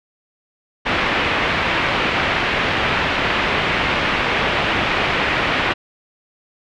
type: low-pass noise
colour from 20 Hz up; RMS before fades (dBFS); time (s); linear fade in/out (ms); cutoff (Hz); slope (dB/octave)
white; -19; 0.85-5.74; 20; 2800; 24
effects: none